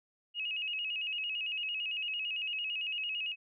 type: tone with vibrato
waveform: sine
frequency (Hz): 2712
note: E7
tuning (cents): +49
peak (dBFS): -33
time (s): 0.34-3.36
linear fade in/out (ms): 50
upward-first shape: square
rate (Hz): 8.9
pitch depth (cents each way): 96
effects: none